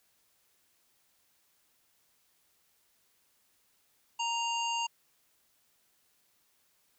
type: harmonic tone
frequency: 932.3 Hz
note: A#5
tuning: in tune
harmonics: 1 / 3 / 5 / 7 / 8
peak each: -32 / -34 / -45 / -42 / -46 dBFS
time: 4.19-4.87 s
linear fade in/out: 10 ms
effects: white hiss -71 dBFS RMS until 6.98 s